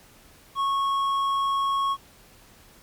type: tone with hard clipping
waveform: triangle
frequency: 1100 Hz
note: C#6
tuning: 14 cents flat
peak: -23 dBFS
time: 0.55-1.97 s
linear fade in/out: 50 ms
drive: 9 dB
effects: pink hiss -53 dBFS RMS until 2.82 s + MP3 96 kbps